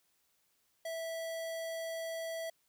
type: tone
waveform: square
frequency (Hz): 656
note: E5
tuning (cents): -9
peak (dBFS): -38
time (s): 0.85-2.5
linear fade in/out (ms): 5
effects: white hiss -75 dBFS RMS until 2.68 s